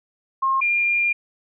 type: tone pair in turn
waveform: sine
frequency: 1070 / 2402 Hz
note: C6 / D7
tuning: +38 / +38 cents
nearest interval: octave + major second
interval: 1400 cents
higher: second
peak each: -17 dBFS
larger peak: neither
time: 0.42-0.61 / 0.61-1.13 s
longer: second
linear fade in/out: 10 ms
effects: none